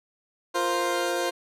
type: chord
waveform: 20% pulse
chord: F suspended fourth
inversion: none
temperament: equal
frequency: 349.2 / 466.2 / 523.3 Hz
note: F4 / Bb4 / C5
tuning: 0 / 0 / 0 cents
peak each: -23 / -28 / -22 dBFS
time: 0.54-1.31 s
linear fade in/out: 20 ms
effects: low-pass 12000 Hz 12 dB/octave